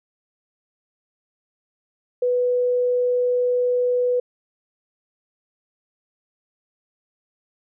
sine tone, 493.9 Hz, B4, in tune, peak -17 dBFS, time 2.22-4.2 s, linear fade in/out 5 ms, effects none

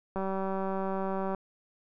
click train, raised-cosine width 1 ms, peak -20 dBFS, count 229, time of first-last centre 0.16-1.347 s, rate 192 Hz, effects none

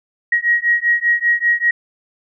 sine beating tone pair, 1892 / 1897.1 Hz, A#6 / A#6, +25 / +30 cents, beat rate 5.1 Hz, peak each -16 dBFS, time 0.32-1.71 s, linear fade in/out 5 ms, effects none

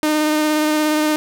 sawtooth tone with vibrato, 305.5 Hz, D#4, 32 cents flat, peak -11 dBFS, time 0.03-1.16 s, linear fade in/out 0 ms, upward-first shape square, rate 17 Hz, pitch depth 11 cents each way, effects none

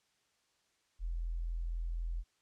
sine tone, 42 Hz, E1, 33 cents sharp, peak -34 dBFS, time 0.99-2.24 s, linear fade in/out 50 ms, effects white hiss -75 dBFS RMS until 2.41 s + low-pass 7000 Hz 12 dB/octave

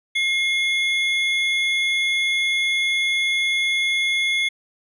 triangle tone pair together, 2146 / 3435 Hz, C7 / A7, +43 / -42 cents, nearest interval minor sixth, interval 815 cents, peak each -18 / -22 dBFS, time 0.15-4.49 s, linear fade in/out 10 ms, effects resampled to 32000 Hz

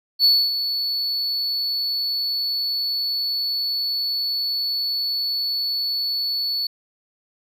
triangle tone with ADSR envelope, 4435 Hz, C#8, in tune, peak -10 dBFS, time 0.19-6.67 s, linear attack 54 ms, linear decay 260 ms, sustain -10 dB, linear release 4 ms, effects none

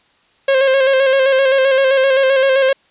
45% pulse tone with vibrato, 535 Hz, C5, 38 cents sharp, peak -10 dBFS, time 0.48-2.73 s, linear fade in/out 5 ms, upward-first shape square, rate 7.7 Hz, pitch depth 34 cents each way, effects white hiss -55 dBFS RMS until 2.9 s + resampled to 8000 Hz

